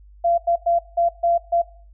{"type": "tone bursts at uneven times", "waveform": "sine", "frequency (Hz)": 685, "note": "F5", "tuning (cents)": -34, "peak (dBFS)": -15, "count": 6, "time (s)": [[0.24, 0.38], [0.47, 0.56], [0.66, 0.79], [0.97, 1.09], [1.23, 1.38], [1.52, 1.62]], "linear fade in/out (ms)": 10, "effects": ["noise-tail reverb RT60 0.5 s tail -18 dB re dry", "added 50 Hz sine -44 dBFS peak until 1.93 s"]}